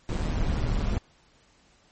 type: noise with amplitude modulation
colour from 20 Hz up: brown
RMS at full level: -23 dBFS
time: 0.09-0.98 s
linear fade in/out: 0 ms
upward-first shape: sine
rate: 155 Hz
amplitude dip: 65%
effects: pink hiss -61 dBFS RMS until 1.91 s + MP3 32 kbps